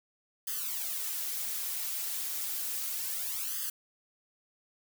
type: noise with flanger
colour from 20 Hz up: blue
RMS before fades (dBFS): -35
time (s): 0.47-3.7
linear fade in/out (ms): 5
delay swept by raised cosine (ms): 0.62 to 5.82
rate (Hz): 0.32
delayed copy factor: +0.95
effects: none